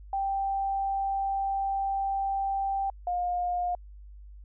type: tone pair in turn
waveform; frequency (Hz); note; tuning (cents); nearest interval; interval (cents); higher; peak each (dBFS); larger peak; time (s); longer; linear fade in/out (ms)
sine; 784 / 710.9; G5 / F5; 0 / +31; major second; 169; first; -26; neither; 0.13-2.9 / 3.07-3.75; first; 2
effects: added 50 Hz sine -44 dBFS peak until 4.44 s